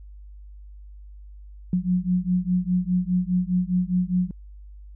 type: beating tone pair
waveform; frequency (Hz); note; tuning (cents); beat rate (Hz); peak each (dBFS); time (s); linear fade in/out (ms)
sine; 178.6 / 183.5; F3 / F#3; +39 / -14; 4.9; -23; 1.73-4.31; 2
effects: added 50 Hz sine -40 dBFS peak until 4.95 s